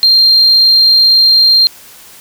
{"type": "tone", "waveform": "sine", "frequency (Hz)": 4186, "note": "C8", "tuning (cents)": 0, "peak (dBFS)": -3, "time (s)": [0.03, 1.67], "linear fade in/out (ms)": 0, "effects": ["tanh soft clip ceiling 0 dBFS", "white hiss -37 dBFS RMS until 2.2 s"]}